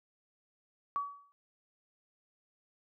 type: tone with exponential decay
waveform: sine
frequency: 1137 Hz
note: C#6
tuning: 44 cents sharp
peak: -28 dBFS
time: 0.96-1.32 s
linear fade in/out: 0 ms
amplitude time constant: 77 ms
effects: none